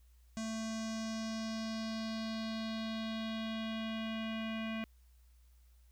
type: tone with low-pass filter sweep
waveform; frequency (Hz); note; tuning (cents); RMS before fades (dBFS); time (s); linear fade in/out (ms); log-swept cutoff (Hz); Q
square; 222.1; A3; +16; -39; 0.37-4.84; 0; 6800 to 2600; 3.3
effects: added 60 Hz sine -60 dBFS peak until 5.91 s + white hiss -75 dBFS RMS until 5.91 s